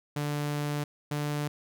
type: tone pair in turn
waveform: sawtooth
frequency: 146.83 / 147.36 Hz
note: D3 / D3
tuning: 0 / +6 cents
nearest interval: unison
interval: 6 cents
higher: second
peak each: -25 dBFS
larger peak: neither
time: 0.16-0.84 / 1.11-1.48 s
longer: first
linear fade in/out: 5 ms
effects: none